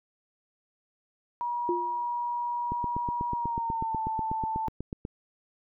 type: tone with pitch glide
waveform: sine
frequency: 959 to 884.5 Hz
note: A#5 to A5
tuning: +49 to +9 cents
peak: -28 dBFS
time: 1.41-4.68 s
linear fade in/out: 0 ms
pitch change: -140 cents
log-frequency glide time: 3.31-3.99 s
type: tone with exponential decay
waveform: sine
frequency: 350.9 Hz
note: F4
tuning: 8 cents sharp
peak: -23 dBFS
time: 1.69-2.06 s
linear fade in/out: 1 ms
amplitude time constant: 80 ms
type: click train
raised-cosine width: 3 ms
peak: -21 dBFS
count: 20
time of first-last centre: 2.72-5.051 s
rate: 8.15 Hz
effects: none